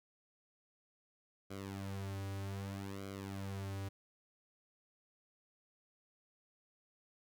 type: tone with flanger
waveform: sawtooth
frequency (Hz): 98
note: G2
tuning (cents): 0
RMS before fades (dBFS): -43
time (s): 1.5-3.89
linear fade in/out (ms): 10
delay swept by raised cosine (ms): 1.1 to 4.5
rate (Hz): 0.64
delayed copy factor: -0.95
effects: none